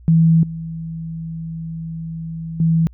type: tone with level steps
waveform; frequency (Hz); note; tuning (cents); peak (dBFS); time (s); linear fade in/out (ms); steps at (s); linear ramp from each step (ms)
sine; 163.3; E3; -16; -9 / -25 / -12; 0.08-2.87; 0; 0.43 / 2.6; 2
effects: added 60 Hz sine -40 dBFS peak until 2.93 s